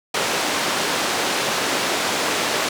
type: band-pass noise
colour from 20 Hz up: pink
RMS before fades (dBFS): -22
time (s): 0.14-2.69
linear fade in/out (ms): 5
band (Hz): 340 to 7200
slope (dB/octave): 12
effects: none